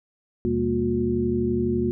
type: tone cluster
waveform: sine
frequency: 79.8 / 125.6 / 201.4 / 233.4 / 359.5 Hz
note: D#2 / B2 / G3 / A#3 / F#4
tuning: +44 / +30 / +47 / +2 / -50 cents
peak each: -31 / -31 / -30 / -25 / -24 dBFS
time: 0.45-1.91 s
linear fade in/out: 0 ms
effects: none